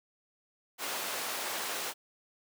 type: high-pass noise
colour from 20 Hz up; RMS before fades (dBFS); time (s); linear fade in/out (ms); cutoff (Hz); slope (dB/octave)
pink; -36; 0.78-1.94; 50; 540; 12
effects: none